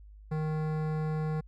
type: tone with hard clipping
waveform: sine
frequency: 155.3 Hz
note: D#3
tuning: 3 cents flat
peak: -31 dBFS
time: 0.31-1.41 s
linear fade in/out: 10 ms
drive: 16 dB
effects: added 51 Hz sine -48 dBFS peak until 1.47 s